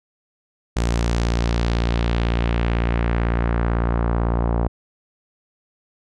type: tone with low-pass filter sweep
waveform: sawtooth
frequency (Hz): 58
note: A#1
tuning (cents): -8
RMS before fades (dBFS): -20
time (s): 0.76-4.68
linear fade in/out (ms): 10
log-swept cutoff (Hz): 7700 to 880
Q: 1.4
effects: none